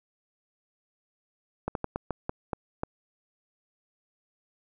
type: slowing click train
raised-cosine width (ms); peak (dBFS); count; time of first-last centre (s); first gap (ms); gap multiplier
1; -15; 8; 1.68-2.834; 72; 1.27
effects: none